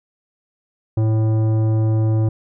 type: tone with tanh clipping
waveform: sine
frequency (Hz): 110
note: A2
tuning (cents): 0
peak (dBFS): -16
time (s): 0.97-2.29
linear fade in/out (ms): 5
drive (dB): 13
effects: none